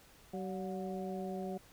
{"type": "harmonic tone with a mistuned harmonic", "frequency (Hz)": 190, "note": "F#3", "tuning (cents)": 46, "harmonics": [1, 2, 3, 4], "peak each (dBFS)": [-40, -42, -46, -45], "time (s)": [0.33, 1.58], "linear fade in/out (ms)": 10, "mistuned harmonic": 4, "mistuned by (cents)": -74, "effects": ["pink hiss -61 dBFS RMS until 1.72 s"]}